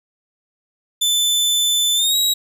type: tone with pitch glide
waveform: sawtooth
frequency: 3520 to 3839 Hz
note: A7 to B7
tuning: 0 to -50 cents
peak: -12 dBFS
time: 1.01-2.34 s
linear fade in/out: 10 ms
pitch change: +150 cents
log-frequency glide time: 1.95-2.16 s
effects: none